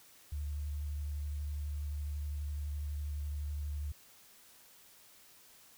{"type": "tone with vibrato", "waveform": "sine", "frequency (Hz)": 73.42, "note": "D2", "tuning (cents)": 0, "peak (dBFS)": -35, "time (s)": [0.32, 3.92], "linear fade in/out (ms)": 5, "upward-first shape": "sine", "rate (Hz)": 12, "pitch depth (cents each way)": 22, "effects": ["white hiss -60 dBFS RMS until 5.77 s"]}